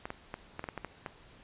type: clicks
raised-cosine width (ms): 0.5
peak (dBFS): -22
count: 9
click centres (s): 0.055 / 0.104 / 0.341 / 0.594 / 0.641 / 0.688 / 0.777 / 0.847 / 1.062
effects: pink hiss -57 dBFS RMS until 1.43 s + resampled to 8000 Hz